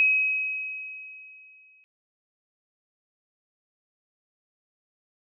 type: tone with exponential decay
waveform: sine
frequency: 2544 Hz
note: D#7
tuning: 38 cents sharp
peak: -16 dBFS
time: 0-1.84 s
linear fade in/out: 0 ms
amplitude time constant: 400 ms
effects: none